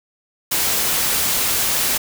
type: noise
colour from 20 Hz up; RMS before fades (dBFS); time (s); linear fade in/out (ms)
white; -19; 0.51-1.98; 10
effects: none